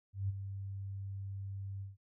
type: tone with ADSR envelope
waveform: sine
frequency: 98 Hz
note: G2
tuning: in tune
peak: -30 dBFS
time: 0.13-1.97 s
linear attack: 160 ms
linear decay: 25 ms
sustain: -9 dB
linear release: 160 ms
effects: none